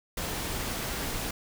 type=noise; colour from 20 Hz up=pink; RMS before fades=-33 dBFS; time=0.17-1.31 s; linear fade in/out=5 ms; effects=none